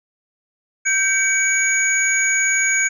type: tone cluster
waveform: sine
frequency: 1565 / 2268 / 6730 Hz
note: G6 / C#7 / G#8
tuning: -3 / +39 / +22 cents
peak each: -19 dBFS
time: 0.85-2.89 s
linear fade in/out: 20 ms
effects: tanh soft clip ceiling -6 dBFS

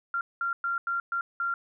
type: tone bursts at uneven times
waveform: sine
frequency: 1383 Hz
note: F6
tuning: 17 cents flat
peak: -26 dBFS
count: 6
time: 0.14-0.21 / 0.41-0.53 / 0.64-0.78 / 0.87-1 / 1.12-1.21 / 1.4-1.54 s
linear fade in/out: 2 ms
effects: none

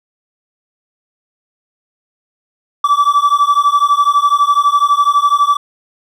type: beating tone pair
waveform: triangle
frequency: 1150 / 1162 Hz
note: D6 / D6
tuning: -37 / -19 cents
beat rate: 12 Hz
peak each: -10 dBFS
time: 2.84-5.57 s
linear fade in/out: 5 ms
effects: none

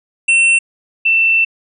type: tone pair in turn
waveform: square / sine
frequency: 2700 / 2677 Hz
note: E7 / E7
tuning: +41 / +26 cents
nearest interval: unison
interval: 15 cents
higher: first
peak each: -9 dBFS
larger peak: neither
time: 0.28-0.59 / 1.05-1.45 s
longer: second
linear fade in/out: 10 ms
effects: resampled to 24000 Hz

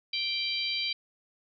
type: harmonic tone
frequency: 784 Hz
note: G5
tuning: in tune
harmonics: 3 / 4 / 5 / 6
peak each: -34 / -34 / -34 / -34 dBFS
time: 0.13-0.93 s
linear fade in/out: 5 ms
effects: none

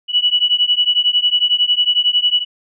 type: beating tone pair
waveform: sine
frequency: 2940 / 2951 Hz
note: F#7 / F#7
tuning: -12 / -5 cents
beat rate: 11 Hz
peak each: -15 / -15 dBFS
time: 0.08-2.45 s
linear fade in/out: 50 ms
effects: none

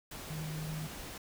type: tone in noise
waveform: sine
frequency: 155.56 Hz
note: D#3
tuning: in tune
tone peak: -37 dBFS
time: 0.3-0.87 s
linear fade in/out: 5 ms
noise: pink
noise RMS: -45 dBFS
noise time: 0.11-1.18 s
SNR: +5 dB
effects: none

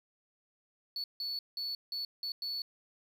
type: tone bursts at uneven times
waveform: sine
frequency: 4435 Hz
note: C#8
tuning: in tune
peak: -32 dBFS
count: 6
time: 0.96-1.04 / 1.2-1.39 / 1.57-1.75 / 1.92-2.05 / 2.23-2.32 / 2.42-2.62 s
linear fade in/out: 2 ms
effects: tanh soft clip ceiling -33 dBFS + 10-bit

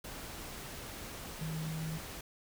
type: tone in noise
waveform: sine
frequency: 158.9 Hz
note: D#3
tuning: 37 cents sharp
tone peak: -36 dBFS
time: 1.41-1.98 s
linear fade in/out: 5 ms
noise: pink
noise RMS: -45 dBFS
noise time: 0.04-2.21 s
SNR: +6 dB
effects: none

